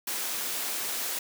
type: high-pass noise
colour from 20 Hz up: white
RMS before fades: -32 dBFS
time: 0.07-1.19 s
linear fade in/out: 5 ms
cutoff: 260 Hz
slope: 12 dB/octave
effects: none